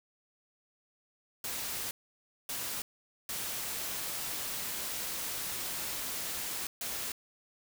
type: noise bursts at uneven times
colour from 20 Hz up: white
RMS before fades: -37 dBFS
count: 4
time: 1.44-1.91 / 2.49-2.82 / 3.29-6.67 / 6.81-7.12 s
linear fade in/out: 2 ms
effects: none